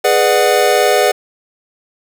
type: chord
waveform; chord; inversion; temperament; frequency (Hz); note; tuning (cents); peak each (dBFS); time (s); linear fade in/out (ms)
square; G# half-diminished seventh; none; equal with one note detuned; 415.3 / 493.9 / 597.9 / 740; G#4 / B4 / D5 / F#5; 0 / 0 / +31 / 0; -16; 0.04-1.12; 10
effects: none